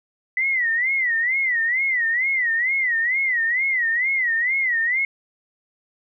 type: tone with vibrato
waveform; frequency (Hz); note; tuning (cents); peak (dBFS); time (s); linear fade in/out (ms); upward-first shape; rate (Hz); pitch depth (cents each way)
sine; 1983; B6; +7; -18; 0.37-5.05; 2; sine; 2.2; 160
effects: none